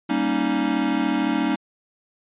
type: chord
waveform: square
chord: Eb dominant seventh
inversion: first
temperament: equal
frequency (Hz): 196 / 233.1 / 277.2 / 311.1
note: G3 / Bb3 / Db4 / Eb4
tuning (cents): 0 / 0 / 0 / 0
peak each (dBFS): -29 / -27 / -25 / -25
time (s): 0.09-1.56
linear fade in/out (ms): 10
effects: resampled to 8000 Hz